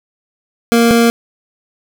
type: tone pair in turn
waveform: 25% pulse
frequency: 233.1 / 233.1 Hz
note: A#3 / A#3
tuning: 0 / 0 cents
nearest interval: unison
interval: 0 cents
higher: neither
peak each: -4 dBFS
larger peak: neither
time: 0.72-0.91 / 0.91-1.1 s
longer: neither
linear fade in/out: 0 ms
effects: none